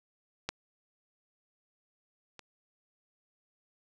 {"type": "clicks", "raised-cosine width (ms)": 0.2, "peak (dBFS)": [-15, -29], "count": 2, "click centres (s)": [0.49, 2.393], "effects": []}